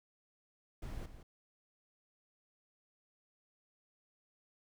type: noise with echo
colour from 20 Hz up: brown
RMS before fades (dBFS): -43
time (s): 0.82-1.06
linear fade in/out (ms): 5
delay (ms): 170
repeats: 1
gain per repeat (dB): -10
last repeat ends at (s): 1.23
effects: none